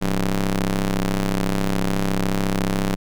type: ring-modulated tone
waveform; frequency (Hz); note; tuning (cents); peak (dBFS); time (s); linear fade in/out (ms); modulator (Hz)
sawtooth; 99.5; G2; +26; -12; 0.01-2.96; 20; 82.5
effects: none